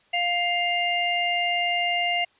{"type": "harmonic tone", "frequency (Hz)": 701, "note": "F5", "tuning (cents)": 6, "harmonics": [1, 3, 4], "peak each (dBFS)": [-26, -26, -26], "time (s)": [0.13, 2.25], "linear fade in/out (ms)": 10, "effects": ["white hiss -61 dBFS RMS until 2.39 s", "resampled to 8000 Hz"]}